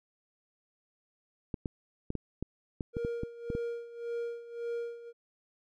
clicks, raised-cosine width 3 ms, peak -21 dBFS, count 11, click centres 1.542 / 1.658 / 2.104 / 2.153 / 2.426 / 2.808 / 2.968 / 3.049 / 3.234 / 3.502 / 3.551 s
triangle tone with tremolo, 470 Hz, A#4, 14 cents sharp, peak -30 dBFS, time 2.93-5.13 s, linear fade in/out 50 ms, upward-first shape sine, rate 1.8 Hz, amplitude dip 80%
effects none

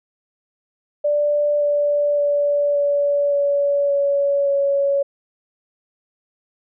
sine tone with pitch steps, 587.3 / 582.6 / 577.9 / 573.2 / 568.6 / 564 / 559.5 Hz, D5 / D5 / D5 / D5 / C#5 / C#5 / C#5, 0 / -14 / -28 / -42 / +44 / +30 / +16 cents, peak -15 dBFS, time 1.04-5.03 s, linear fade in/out 10 ms, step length 570 ms, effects none

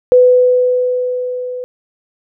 sine tone with level ramp, 499.6 Hz, B4, 20 cents sharp, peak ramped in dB -3 to -21 dBFS, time 0.12-1.64 s, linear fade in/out 0 ms, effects none

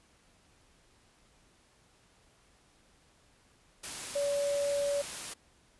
sine tone in noise, 570 Hz, C#5, 48 cents sharp, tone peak -28 dBFS, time 4.15-5.02 s, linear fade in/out 10 ms, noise white, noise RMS -40 dBFS, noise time 3.83-5.34 s, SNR +9 dB, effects pink hiss -65 dBFS RMS until 5.79 s + resampled to 24000 Hz

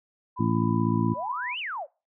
sine tone with pitch glide, 999 to 990.4 Hz, B5 to B5, +20 to +5 cents, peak -33 dBFS, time 0.36-1.55 s, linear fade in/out 20 ms, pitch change -15 cents, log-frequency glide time 0.48-1.02 s
harmonic tone, 56.3 Hz, A1, 40 cents sharp, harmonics 2 / 3 / 4 / 5 / 6, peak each -27 / -28 / -26 / -30 / -30 dBFS, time 0.39-1.14 s, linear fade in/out 10 ms
sine exponential two-way sweep, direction up then down, 510 to 3086 to 510 Hz, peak -30 dBFS, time 1.14-1.87 s, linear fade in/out 50 ms, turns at 1.59 s
effects noise-tail reverb RT60 0.3 s tail -23 dB re dry

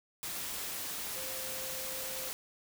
sine tone in noise, 523.3 Hz, C5, in tune, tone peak -46 dBFS, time 1.16-2.29 s, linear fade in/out 0 ms, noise white, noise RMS -39 dBFS, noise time 0.23-2.33 s, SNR -10 dB, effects none

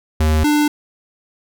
square tone pair in turn, 77.78 / 297.2 Hz, D#2 / D4, 0 / +21 cents, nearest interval octave + major seventh, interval 2321 cents, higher second, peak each -13 / -13 dBFS, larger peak neither, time 0.2-0.44 / 0.44-0.68 s, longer neither, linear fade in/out 5 ms, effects none

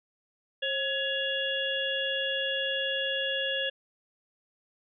harmonic tone with a mistuned harmonic, 561 Hz, C#5, 21 cents sharp, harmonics 1 / 3 / 5 / 6, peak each -33 / -33 / -33 / -33 dBFS, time 0.62-3.7 s, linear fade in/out 10 ms, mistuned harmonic 1, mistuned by -72 cents, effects none

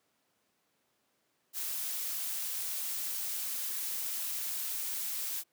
blue noise, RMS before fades -36 dBFS, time 1.53-5.44 s, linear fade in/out 50 ms, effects pink hiss -75 dBFS RMS until 5.52 s + high-pass 200 Hz 12 dB/octave

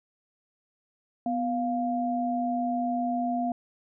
sine tone pair together, 247.5 / 700 Hz, B3 / F5, +4 / +4 cents, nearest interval octave + tritone, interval 1800 cents, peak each -28 dBFS, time 1.26-3.52 s, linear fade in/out 2 ms, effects none

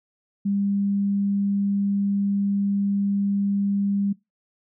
sine tone, 200 Hz, G3, 35 cents sharp, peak -20 dBFS, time 0.45-4.13 s, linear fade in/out 10 ms, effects noise-tail reverb RT60 0.2 s tail -22 dB re dry

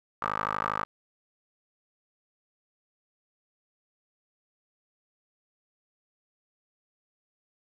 15% pulse tone with band-pass filter, 52.4 Hz, G#1, 16 cents sharp, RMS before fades -31 dBFS, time 0.22-0.85 s, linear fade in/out 5 ms, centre 1200 Hz, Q 4.3, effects none

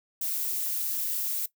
violet noise, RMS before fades -30 dBFS, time 0.21-1.46 s, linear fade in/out 5 ms, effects noise-tail reverb RT60 0.1 s tail -18 dB re dry

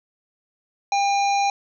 harmonic tone with a mistuned harmonic, 807 Hz, G#5, 50 cents flat, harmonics 1 / 3 / 5 / 7 / 8, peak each -18 / -28 / -32 / -35 / -36 dBFS, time 0.92-1.5 s, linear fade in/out 2 ms, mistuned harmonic 1, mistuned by -17 cents, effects none

